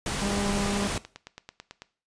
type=noise; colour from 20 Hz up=pink; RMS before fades=-30 dBFS; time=0.06-0.98 s; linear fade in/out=2 ms
type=harmonic tone; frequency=201.2 Hz; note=G3; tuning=45 cents sharp; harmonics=1 / 2 / 3 / 4 / 5 / 6; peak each=-29 / -35 / -39 / -41 / -43 / -45 dBFS; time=0.21-0.88 s; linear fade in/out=10 ms
type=click train; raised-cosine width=0.2 ms; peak=-23 dBFS; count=10; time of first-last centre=0.83-1.82 s; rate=9.09 Hz
effects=noise-tail reverb RT60 0.4 s tail -18 dB re dry + resampled to 22050 Hz